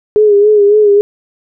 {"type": "tone with vibrato", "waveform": "sine", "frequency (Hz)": 415.3, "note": "G#4", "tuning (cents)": 0, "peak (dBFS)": -4, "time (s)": [0.16, 1.01], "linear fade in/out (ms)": 0, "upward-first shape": "sine", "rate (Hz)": 3.6, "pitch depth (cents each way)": 52, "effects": []}